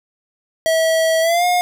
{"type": "tone with pitch glide", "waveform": "square", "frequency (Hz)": [648, 714.9], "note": ["E5", "F5"], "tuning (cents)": [-30, 40], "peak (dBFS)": -14, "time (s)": [0.66, 1.61], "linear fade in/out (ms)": 0, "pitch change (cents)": 170, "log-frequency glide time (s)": [1.21, 1.45], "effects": []}